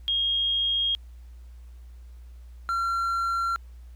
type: tone pair in turn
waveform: sine / triangle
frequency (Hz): 3253 / 1367.7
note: G#7 / F6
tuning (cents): -37 / -37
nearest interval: octave + minor third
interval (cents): 1500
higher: first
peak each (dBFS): -22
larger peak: neither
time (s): 0.08-0.95 / 2.69-3.56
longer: neither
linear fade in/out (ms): 0
effects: added 60 Hz sine -42 dBFS peak until 3.95 s + pink hiss -65 dBFS RMS until 3.95 s

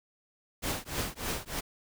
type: noise with tremolo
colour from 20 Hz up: pink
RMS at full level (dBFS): -31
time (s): 0.62-1.61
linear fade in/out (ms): 20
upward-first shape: triangle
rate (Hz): 3.3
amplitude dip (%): 100
effects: none

